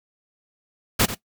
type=noise with echo; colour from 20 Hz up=pink; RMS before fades=-18 dBFS; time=0.99-1.06 s; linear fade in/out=10 ms; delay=90 ms; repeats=1; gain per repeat=-12 dB; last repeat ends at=1.15 s; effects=noise-tail reverb RT60 0.1 s tail -17 dB re dry